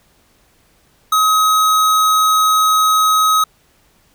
square tone, 1269 Hz, D#6, 34 cents sharp, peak -11 dBFS, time 1.12-3.44 s, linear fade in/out 5 ms, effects pink hiss -55 dBFS RMS until 4.14 s

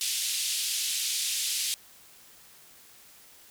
pink band-pass noise, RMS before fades -30 dBFS, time 0.01-1.74 s, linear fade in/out 0 ms, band 3000 to 12000 Hz, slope 24 dB/octave, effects white hiss -54 dBFS RMS until 3.5 s

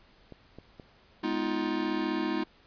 clicks, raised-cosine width 2 ms, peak -31 dBFS, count 3, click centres 0.323 / 0.586 / 0.798 s
square chord, F half-diminished seventh, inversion first, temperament just, 209.5 / 251.4 / 314.3 / 349.2 Hz, Ab3 / Cb4 / Eb4 / F4, +15 / +31 / +18 / 0 cents, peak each -37 / -36 / -32 / -35 dBFS, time 1.23-2.44 s, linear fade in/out 10 ms
effects pink hiss -60 dBFS RMS until 2.66 s + resampled to 11025 Hz

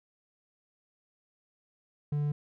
triangle tone, 146.83 Hz, D3, in tune, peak -25 dBFS, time 2.12-2.32 s, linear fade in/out 5 ms, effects none

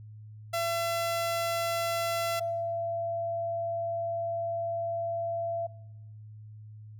sawtooth / sine tone pair in turn, 675 / 675 Hz, E5 / E5, +41 / +41 cents, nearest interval unison, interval 0 cents, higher neither, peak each -24 / -29 dBFS, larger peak first, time 0.53-2.4 / 2.4-5.67 s, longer second, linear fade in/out 10 ms, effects noise-tail reverb RT60 1.0 s tail -23 dB re dry + added 107 Hz sine -44 dBFS peak until 6.99 s

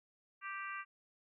harmonic tone, 392 Hz, G4, in tune, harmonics 3 / 4 / 5 / 6 / 7, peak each -44 / -46 / -48 / -50 / -51 dBFS, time 0.41-0.85 s, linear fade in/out 50 ms, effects none

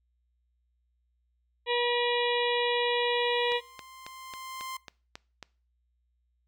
harmonic tone, 482.3 Hz, B4, 41 cents flat, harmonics 1 / 2 / 4 / 5 / 6 / 7 / 8, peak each -28 / -31 / -34 / -35 / -36 / -36 / -37 dBFS, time 1.66-3.61 s, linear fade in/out 50 ms
sawtooth tone with exponential growth, 1046.5 Hz, C6, in tune, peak -31 dBFS, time 2.14-4.77 s, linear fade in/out 5 ms, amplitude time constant 570 ms
click train, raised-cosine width 0.2 ms, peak -23 dBFS, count 8, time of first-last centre 3.52-5.427 s, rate 3.67 Hz
effects noise-tail reverb RT60 0.4 s tail -22 dB re dry + added 60 Hz sine -70 dBFS peak until 6.47 s

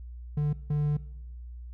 triangle tone bursts at uneven times, 148 Hz, D3, 14 cents sharp, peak -22 dBFS, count 2, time 0.37-0.53 / 0.7-0.97 s, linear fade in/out 5 ms, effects noise-tail reverb RT60 0.9 s tail -20 dB re dry + added 60 Hz sine -39 dBFS peak until 1.73 s

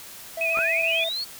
triangle tone, 659.3 Hz, E5, in tune, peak -26 dBFS, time 0.37-1.09 s, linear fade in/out 5 ms
sine tone with vibrato, 2503 Hz, D#7, 10 cents sharp, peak -22 dBFS, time 0.41-1.04 s, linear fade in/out 2 ms, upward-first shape triangle, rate 11 Hz, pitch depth 58 cents each way
sine linear sweep, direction up, 1154 to 4497 Hz, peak -26 dBFS, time 0.54-1.25 s, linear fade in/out 20 ms
clicks, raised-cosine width 0.5 ms, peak -18 dBFS, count 2, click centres 0.573 / 0.589 s
effects white hiss -42 dBFS RMS until 1.39 s

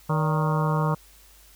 harmonic tone with a mistuned harmonic, 155.56 Hz, D#3, in tune, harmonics 1 / 2 / 3 / 4 / 5 / 6 / 7 / 8 / 9, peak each -22 / -37 / -32 / -33 / -37 / -31 / -31 / -34 / -39 dBFS, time 0.09-0.95 s, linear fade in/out 10 ms, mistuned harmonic 4, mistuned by -110 cents, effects added 50 Hz sine -54 dBFS peak until 1.55 s + white hiss -54 dBFS RMS until 1.55 s

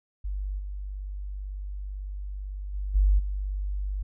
sine tone with level steps, 49 Hz, G1, in tune, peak -28 / -32 / -28 / -17 / -27 dBFS, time 0.24-4.03 s, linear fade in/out 10 ms, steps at 0.58 / 2.73 / 2.94 / 3.18 s, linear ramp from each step 20 ms, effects none

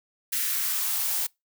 blue noise with high-pass filter sweep, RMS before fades -27 dBFS, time 0.32-1.27 s, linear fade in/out 10 ms, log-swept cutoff 1800 to 610 Hz, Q 1.8, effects noise-tail reverb RT60 0.2 s tail -25 dB re dry

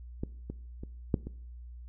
clicks, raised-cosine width 3 ms, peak -20 / -24 / -28 / -12 / -26 dBFS, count 5, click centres 0.235 / 0.5 / 0.835 / 1.142 / 1.27 s, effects noise-tail reverb RT60 0.6 s tail -21 dB re dry + added 60 Hz sine -43 dBFS peak until 1.88 s

